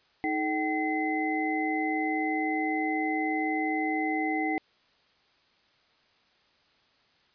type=tone cluster; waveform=sine; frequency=312.6 / 431.8 / 766 / 2046 Hz; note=D#4 / A4 / G5 / C7; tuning=+8 / -33 / -40 / -39 cents; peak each=-29 / -38 / -31 / -32 dBFS; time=0.24-4.58 s; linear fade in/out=0 ms; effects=white hiss -65 dBFS RMS until 7.34 s + resampled to 11025 Hz